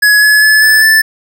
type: tone with pitch steps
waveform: square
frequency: 1686 / 1703.6 / 1721.4 / 1739.4 / 1757.6 Hz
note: G#6 / G#6 / A6 / A6 / A6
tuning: +26 / +44 / -38 / -20 / -2 cents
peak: -5 dBFS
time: 0.02-1.02 s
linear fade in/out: 10 ms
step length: 200 ms
effects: none